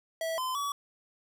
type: tone with pitch steps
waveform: square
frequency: 653 / 1026 / 1138 Hz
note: E5 / C6 / C#6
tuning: -17 / -34 / +45 cents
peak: -31 dBFS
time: 0.21-0.72 s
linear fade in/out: 2 ms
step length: 170 ms
effects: none